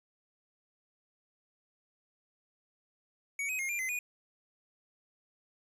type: tone with pitch steps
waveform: square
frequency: 2248 / 2524 / 2137 / 2387 / 2051 / 2460 Hz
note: C#7 / D#7 / C7 / D7 / C7 / D#7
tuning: +24 / +24 / +36 / +28 / -35 / -20 cents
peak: -33 dBFS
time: 3.39-3.99 s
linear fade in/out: 2 ms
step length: 100 ms
effects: resampled to 32000 Hz